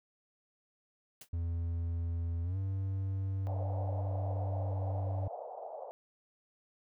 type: noise with exponential decay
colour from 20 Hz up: white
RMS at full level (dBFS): -44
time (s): 1.21-1.29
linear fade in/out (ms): 5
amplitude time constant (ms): 17
type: tone with pitch glide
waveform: triangle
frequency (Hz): 84.4 to 96.39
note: E2 to G2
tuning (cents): +41 to -29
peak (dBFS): -30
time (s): 1.33-5.28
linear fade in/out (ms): 5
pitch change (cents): +230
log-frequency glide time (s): 2.43-2.57
type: band-pass noise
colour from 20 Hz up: white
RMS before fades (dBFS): -44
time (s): 3.47-5.91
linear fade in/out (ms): 0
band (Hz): 510 to 780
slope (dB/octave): 48
effects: none